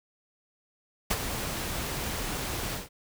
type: noise with ADSR envelope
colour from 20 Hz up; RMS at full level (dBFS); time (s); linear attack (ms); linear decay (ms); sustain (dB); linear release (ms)
pink; -24; 1.1-2.89; 10; 41; -9; 160
effects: none